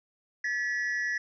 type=tone pair together; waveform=triangle; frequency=1724.8 / 1936 Hz; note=A6 / B6; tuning=-35 / -35 cents; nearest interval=major second; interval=200 cents; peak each=-29 / -29 dBFS; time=0.44-1.18 s; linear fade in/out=5 ms; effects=resampled to 16000 Hz